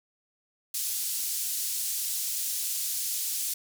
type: band-pass noise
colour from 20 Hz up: white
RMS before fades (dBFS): -31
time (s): 0.74-3.54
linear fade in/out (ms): 5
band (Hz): 5100 to 15000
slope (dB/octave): 12
effects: none